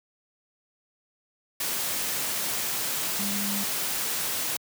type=tone in noise; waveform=sine; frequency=201.6 Hz; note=G3; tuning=49 cents sharp; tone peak=-31 dBFS; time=3.19-3.64 s; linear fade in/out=5 ms; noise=white; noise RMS=-29 dBFS; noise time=1.6-4.57 s; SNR=-5 dB; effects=high-pass 100 Hz 12 dB/octave